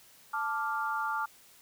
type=chord; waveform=sine; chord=D minor; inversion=second; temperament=equal; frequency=880 / 1174.7 / 1396.9 Hz; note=A5 / D6 / F6; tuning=0 / 0 / 0 cents; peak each=-34 dBFS; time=0.33-1.26 s; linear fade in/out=10 ms; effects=white hiss -58 dBFS RMS until 1.61 s